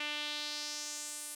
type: tone with band-pass filter sweep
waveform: sawtooth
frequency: 297.1 Hz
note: D4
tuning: 20 cents sharp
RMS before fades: -40 dBFS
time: 0-1.35 s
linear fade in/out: 5 ms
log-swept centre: 2700 to 10000 Hz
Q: 2.5
effects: none